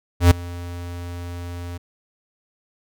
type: tone with ADSR envelope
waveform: square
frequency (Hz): 87.3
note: F2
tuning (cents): 0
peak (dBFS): -7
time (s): 0.2-1.78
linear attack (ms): 110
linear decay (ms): 6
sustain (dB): -23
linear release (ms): 12
effects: none